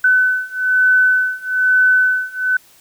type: beating tone pair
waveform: sine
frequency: 1508 / 1509.1 Hz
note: F#6 / F#6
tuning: +32 / +34 cents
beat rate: 1.1 Hz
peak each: -15 / -14 dBFS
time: 0.04-2.57 s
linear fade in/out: 5 ms
effects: white hiss -49 dBFS RMS until 2.8 s